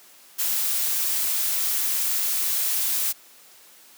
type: noise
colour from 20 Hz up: blue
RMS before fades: -24 dBFS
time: 0.38-3.13 s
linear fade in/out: 20 ms
effects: white hiss -51 dBFS RMS until 3.97 s + high-pass 200 Hz 12 dB/octave